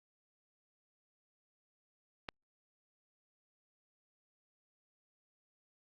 click, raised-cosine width 0.3 ms, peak -23 dBFS, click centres 2.288 s, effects Opus 48 kbps

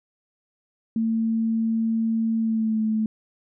sine tone with pitch glide, 225.1 to 218.3 Hz, A3 to A3, +40 to -13 cents, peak -20 dBFS, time 0.96-3.06 s, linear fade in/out 2 ms, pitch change -53 cents, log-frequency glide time 2.39-2.81 s, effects none

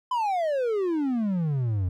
triangle exponential sweep, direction down, 1027 to 86.6 Hz, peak -21 dBFS, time 0.11-1.89 s, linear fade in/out 5 ms, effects none

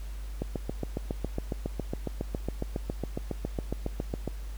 click train, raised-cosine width 2 ms, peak -17 dBFS, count 29, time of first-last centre 0.42-4.277 s, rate 7.26 Hz, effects added 50 Hz sine -35 dBFS peak until 4.57 s + pink hiss -53 dBFS RMS until 4.57 s

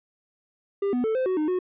triangle tone with pitch steps, 398.5 / 247 / 440.9 / 517 / 372.3 / 306.2 / 365.5 Hz, G4 / B3 / A4 / C5 / F#4 / D#4 / F#4, +28 / 0 / +4 / -21 / +11 / -28 / -21 cents, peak -20 dBFS, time 0.82-1.59 s, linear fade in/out 5 ms, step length 110 ms, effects resampled to 8000 Hz

